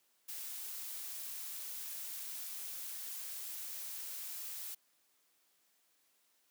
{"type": "noise", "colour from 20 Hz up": "blue", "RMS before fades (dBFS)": -44, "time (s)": [0.28, 4.75], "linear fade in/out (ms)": 10, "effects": ["white hiss -74 dBFS RMS until 6.5 s", "high-pass 200 Hz 12 dB/octave"]}